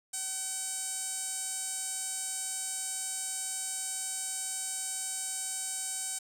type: tone with band-pass filter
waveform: sawtooth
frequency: 762 Hz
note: G5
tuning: 49 cents flat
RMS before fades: -36 dBFS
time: 0.13-6.19 s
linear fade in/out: 10 ms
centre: 8300 Hz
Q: 4.5
effects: 9-bit

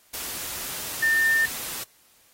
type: tone in noise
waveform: sine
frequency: 1800 Hz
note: A6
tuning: 39 cents sharp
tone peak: -18 dBFS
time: 1.02-1.46 s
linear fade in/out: 10 ms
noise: white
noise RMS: -33 dBFS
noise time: 0.13-1.84 s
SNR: +12 dB
effects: white hiss -59 dBFS RMS until 2.33 s + AAC 48 kbps

